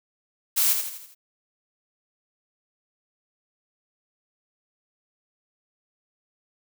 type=noise with echo; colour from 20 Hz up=blue; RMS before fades=-21 dBFS; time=0.56-0.74 s; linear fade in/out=20 ms; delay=82 ms; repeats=5; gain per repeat=-6 dB; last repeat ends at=1.15 s; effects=none